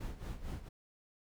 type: noise with tremolo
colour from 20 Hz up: brown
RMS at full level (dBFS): -39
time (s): 0-0.69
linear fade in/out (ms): 10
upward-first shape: sine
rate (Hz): 4.4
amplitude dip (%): 75
effects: none